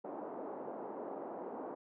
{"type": "band-pass noise", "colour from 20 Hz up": "pink", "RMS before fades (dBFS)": -44, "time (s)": [0.04, 1.75], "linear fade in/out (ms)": 10, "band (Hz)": [280, 910], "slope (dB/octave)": 24, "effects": []}